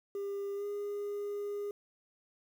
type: tone with pitch glide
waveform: sine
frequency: 400 to 408.9 Hz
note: G4 to G#4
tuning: +35 to -27 cents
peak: -32 dBFS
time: 0.15-1.71 s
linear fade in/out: 2 ms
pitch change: +38 cents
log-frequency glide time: 0.55-0.65 s
effects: tanh soft clip ceiling -34 dBFS + 10-bit